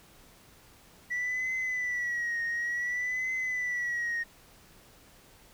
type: tone with vibrato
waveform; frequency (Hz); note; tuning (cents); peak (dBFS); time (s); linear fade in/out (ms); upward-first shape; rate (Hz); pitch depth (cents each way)
sine; 1951; B6; -22; -27; 1.1-4.24; 20; triangle; 0.56; 86
effects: tanh soft clip ceiling -27 dBFS + pink hiss -57 dBFS RMS until 5.53 s